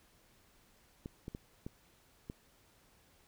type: clicks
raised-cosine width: 3 ms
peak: -29 dBFS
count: 5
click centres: 1.059 / 1.281 / 1.349 / 1.665 / 2.299 s
effects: pink hiss -67 dBFS RMS until 3.27 s